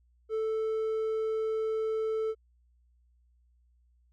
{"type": "tone with hard clipping", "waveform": "sine", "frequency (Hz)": 440, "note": "A4", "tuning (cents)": 0, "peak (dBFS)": -29, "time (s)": [0.29, 2.35], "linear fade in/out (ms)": 50, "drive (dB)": 3, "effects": ["added 60 Hz sine -63 dBFS peak until 4.12 s"]}